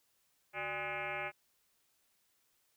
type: tone with frequency modulation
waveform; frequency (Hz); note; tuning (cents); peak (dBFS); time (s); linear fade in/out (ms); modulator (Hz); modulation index
sine; 1480; F#6; 0; -36; 0.53-1.32; 50; 222; 4.7
effects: white hiss -75 dBFS RMS until 2.76 s